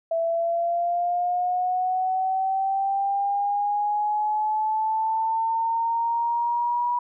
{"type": "linear sweep", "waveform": "sine", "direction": "up", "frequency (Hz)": [659.3, 971], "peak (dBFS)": -21, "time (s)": [0.11, 6.99], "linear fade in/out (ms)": 5, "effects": []}